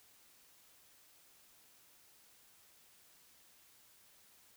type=silence; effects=white hiss -65 dBFS RMS until 4.56 s